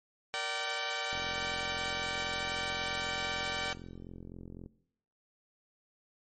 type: chord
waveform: 10% pulse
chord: G minor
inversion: first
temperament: equal with one note detuned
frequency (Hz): 466.2 / 587.3 / 766.1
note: Bb4 / D5 / G5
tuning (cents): 0 / 0 / -40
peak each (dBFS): -33 / -30 / -27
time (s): 0.34-3.73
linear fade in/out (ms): 0
type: click train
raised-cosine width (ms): 3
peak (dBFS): -33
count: 156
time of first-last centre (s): 1.13-4.661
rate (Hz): 43.9
effects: noise-tail reverb RT60 0.7 s tail -19 dB re dry + MP3 32 kbps